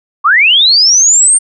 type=linear sweep; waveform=sine; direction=up; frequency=1062 to 8870 Hz; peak=-4 dBFS; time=0.24-1.39 s; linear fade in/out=20 ms; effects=none

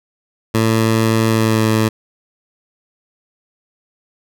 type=tone with pitch glide; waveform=15% pulse; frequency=112 to 110.14 Hz; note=A2 to A2; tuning=+31 to +2 cents; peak=-6 dBFS; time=0.54-1.89 s; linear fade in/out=10 ms; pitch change=-29 cents; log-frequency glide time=1.29-1.64 s; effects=none

